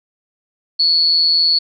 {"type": "tone with amplitude modulation", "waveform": "sine", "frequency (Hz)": 4418, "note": "C#8", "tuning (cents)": -7, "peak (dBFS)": -8, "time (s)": [0.79, 1.59], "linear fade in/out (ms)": 10, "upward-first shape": "sine", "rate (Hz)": 164, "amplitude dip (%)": 60, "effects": []}